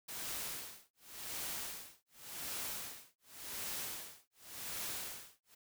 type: noise with tremolo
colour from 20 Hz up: white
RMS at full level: -41 dBFS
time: 0.08-5.55 s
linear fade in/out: 10 ms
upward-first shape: sine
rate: 0.89 Hz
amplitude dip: 100%
effects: none